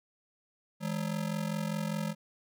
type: ring-modulated tone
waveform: square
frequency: 185 Hz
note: F#3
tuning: in tune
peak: -29 dBFS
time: 0.8-2.15 s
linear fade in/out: 50 ms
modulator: 22.5 Hz
effects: none